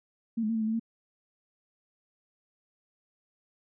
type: tone with pitch steps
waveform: sine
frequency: 228.5 / 214.1 / 227.6 / 221.8 / 217.1 / 221.9 / 227.9 Hz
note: A#3 / A3 / A#3 / A3 / A3 / A3 / A#3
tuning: -34 / -47 / -41 / +14 / -23 / +15 / -39 cents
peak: -26 dBFS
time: 0.37-0.797 s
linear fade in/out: 10 ms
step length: 61 ms
effects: none